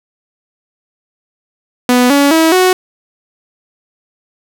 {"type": "tone with pitch steps", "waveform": "sawtooth", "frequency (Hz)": [247.7, 282.9, 323.1, 369], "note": ["B3", "C#4", "E4", "F#4"], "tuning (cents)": [5, 35, -35, -5], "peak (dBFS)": -3, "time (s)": [1.89, 2.73], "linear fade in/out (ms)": 2, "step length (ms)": 210, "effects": []}